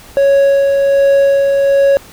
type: tone with tremolo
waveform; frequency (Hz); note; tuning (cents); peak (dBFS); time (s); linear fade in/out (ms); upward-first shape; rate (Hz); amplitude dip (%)
triangle; 554.4; C#5; 0; -4; 0.17-1.97; 0; sine; 1.3; 30
effects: pink hiss -38 dBFS RMS until 2.12 s